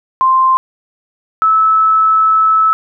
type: tone pair in turn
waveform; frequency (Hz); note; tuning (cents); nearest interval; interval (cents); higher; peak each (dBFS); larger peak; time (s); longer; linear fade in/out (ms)
sine; 1046.5 / 1303.6; C6 / E6; 0 / -20; major third; 380; second; -7; neither; 0.21-0.57 / 1.42-2.73; second; 0
effects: none